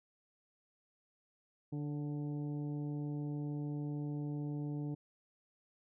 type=harmonic tone with a mistuned harmonic; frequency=146.83 Hz; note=D3; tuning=in tune; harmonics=1 / 2 / 3 / 4 / 5 / 6; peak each=-38 / -41 / -51 / -59 / -59 / -63 dBFS; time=1.72-4.95 s; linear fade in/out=10 ms; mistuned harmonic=4; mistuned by=-47 cents; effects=none